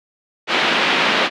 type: band-pass noise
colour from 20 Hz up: white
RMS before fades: -17 dBFS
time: 0.47-1.3 s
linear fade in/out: 50 ms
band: 190 to 3300 Hz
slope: 24 dB/octave
effects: none